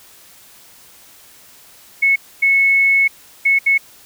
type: tone bursts at uneven times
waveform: sine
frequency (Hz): 2198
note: C#7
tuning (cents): -15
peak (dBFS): -10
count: 4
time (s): 2.02-2.16 / 2.42-3.08 / 3.45-3.59 / 3.66-3.78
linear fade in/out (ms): 10
effects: white hiss -45 dBFS RMS until 4.05 s